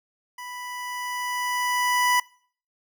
25% pulse tone with level ramp, 987.8 Hz, B5, in tune, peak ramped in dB -32 to -14 dBFS, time 0.38-2.2 s, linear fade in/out 5 ms, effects noise-tail reverb RT60 0.5 s tail -23 dB re dry

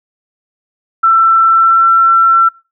sine tone with pitch glide, 1338 to 1348.1 Hz, E6 to E6, +25 to +38 cents, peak -5 dBFS, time 1.03-2.49 s, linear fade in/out 10 ms, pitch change +13 cents, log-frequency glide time 1.49-1.85 s, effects noise-tail reverb RT60 0.3 s tail -24 dB re dry

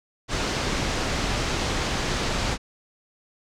pink low-pass noise, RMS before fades -26 dBFS, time 0.28-2.58 s, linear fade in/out 50 ms, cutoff 6800 Hz, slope 24 dB/octave, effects none

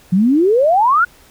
sine exponential sweep, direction up, 173.2 to 1481 Hz, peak -9 dBFS, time 0.12-1.05 s, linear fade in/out 10 ms, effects pink hiss -47 dBFS RMS until 1.3 s

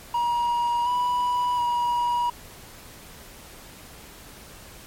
triangle tone with pitch steps, 953 / 981 / 962 Hz, A#5 / B5 / B5, +38 / -12 / -46 cents, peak -19 dBFS, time 0.14-2.3 s, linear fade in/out 5 ms, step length 720 ms, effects pink hiss -45 dBFS RMS until 4.86 s + MP3 64 kbps

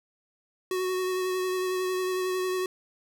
square tone with vibrato, 370 Hz, F#4, in tune, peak -27 dBFS, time 0.71-2.66 s, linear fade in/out 2 ms, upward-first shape sine, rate 11 Hz, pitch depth 17 cents each way, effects none

